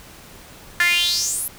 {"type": "tone with high-pass filter sweep", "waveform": "sawtooth", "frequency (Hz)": 348.9, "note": "F4", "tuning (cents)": -2, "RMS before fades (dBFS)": -20, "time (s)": [0.8, 1.48], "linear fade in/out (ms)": 2, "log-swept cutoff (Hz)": [1700, 12000], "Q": 6.4, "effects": ["pink hiss -43 dBFS RMS until 1.58 s"]}